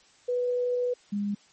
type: tone pair in turn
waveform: sine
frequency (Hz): 492.5 / 203.8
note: B4 / G#3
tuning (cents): -5 / -32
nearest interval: octave + minor third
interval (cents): 1527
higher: first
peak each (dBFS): -24 / -26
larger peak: first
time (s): 0.28-0.94 / 1.12-1.35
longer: first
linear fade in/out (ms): 10
effects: white hiss -59 dBFS RMS until 1.52 s + MP3 32 kbps